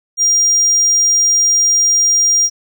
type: tone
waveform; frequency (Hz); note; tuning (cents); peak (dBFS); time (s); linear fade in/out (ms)
triangle; 5700; F8; +34; -8; 0.17-2.5; 50
effects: none